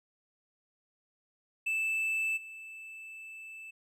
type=tone with level steps; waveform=triangle; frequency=2637 Hz; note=E7; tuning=in tune; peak=-27 / -42 dBFS; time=1.66-3.71 s; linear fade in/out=10 ms; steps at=2.36 s; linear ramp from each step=20 ms; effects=none